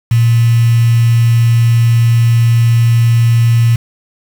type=tone with quantisation; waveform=sine; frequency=116.54 Hz; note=A#2; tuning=in tune; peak=-6 dBFS; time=0.11-3.76 s; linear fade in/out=5 ms; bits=4; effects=none